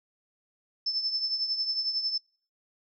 sine tone with tremolo, 5274 Hz, E8, in tune, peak -24 dBFS, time 0.86-2.18 s, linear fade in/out 5 ms, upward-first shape triangle, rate 11 Hz, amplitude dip 70%, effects noise-tail reverb RT60 0.5 s tail -26 dB re dry

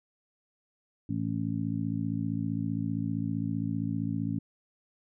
harmonic tone, 55.3 Hz, A1, 9 cents sharp, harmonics 2 / 3 / 4 / 5, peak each -34 / -34 / -34 / -34 dBFS, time 1.09-4.39 s, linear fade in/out 5 ms, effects none

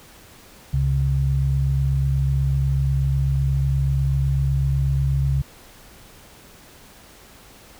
sine tone pair together, 68.2 / 136.32 Hz, C#2 / C#3, -28 / -29 cents, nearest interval octave, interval 1199 cents, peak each -21 / -19 dBFS, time 0.73-5.42 s, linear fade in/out 10 ms, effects pink hiss -47 dBFS RMS until 7.79 s

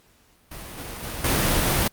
pink noise with level steps, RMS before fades -38 / -35 / -32 / -21 dBFS, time 0.51-1.88 s, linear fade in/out 5 ms, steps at 0.78 / 1.03 / 1.24 s, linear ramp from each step 5 ms, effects pink hiss -59 dBFS RMS until 1.92 s + Opus 48 kbps

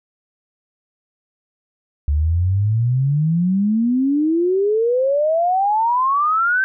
sine exponential sweep, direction up, 70.6 to 1572 Hz, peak -14 dBFS, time 2.08-6.64 s, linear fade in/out 0 ms, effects none

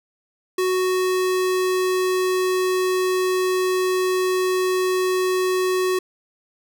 square tone, 370 Hz, F#4, in tune, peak -19 dBFS, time 0.58-5.99 s, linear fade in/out 5 ms, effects none

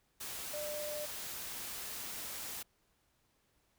sine tone in noise, 597 Hz, D5, 28 cents sharp, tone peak -39 dBFS, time 0.53-1.06 s, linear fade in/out 10 ms, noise white, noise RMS -43 dBFS, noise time 0.2-2.63 s, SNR +1 dB, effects pink hiss -75 dBFS RMS until 3.78 s

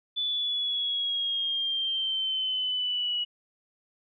sine exponential sweep, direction down, 3487 to 2916 Hz, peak -26 dBFS, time 0.16-3.25 s, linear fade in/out 20 ms, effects none

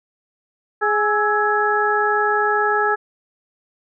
harmonic tone with a mistuned harmonic, 418.3 Hz, G#4, 12 cents sharp, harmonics 1 / 2 / 3 / 4, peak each -21 / -21 / -21 / -21 dBFS, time 0.81-2.96 s, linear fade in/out 20 ms, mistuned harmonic 3, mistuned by +76 cents, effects none

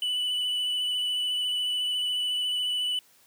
triangle tone with vibrato, 2976 Hz, F#7, 9 cents sharp, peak -24 dBFS, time 0.02-2.99 s, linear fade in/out 2 ms, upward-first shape triangle, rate 14 Hz, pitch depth 19 cents each way, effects white hiss -60 dBFS RMS until 3.26 s + high-pass 80 Hz 12 dB/octave

